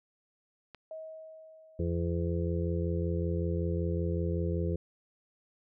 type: click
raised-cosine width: 0.3 ms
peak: -30 dBFS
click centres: 0.747 s
type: tone with exponential decay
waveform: sine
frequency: 636 Hz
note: D#5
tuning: 38 cents sharp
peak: -38 dBFS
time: 0.91-2.89 s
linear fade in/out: 2 ms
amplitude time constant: 430 ms
type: harmonic tone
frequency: 85.3 Hz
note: F2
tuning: 40 cents flat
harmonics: 1 / 2 / 4 / 5 / 6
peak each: -31 / -34 / -37 / -38 / -39 dBFS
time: 1.79-4.76 s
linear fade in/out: 5 ms
effects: none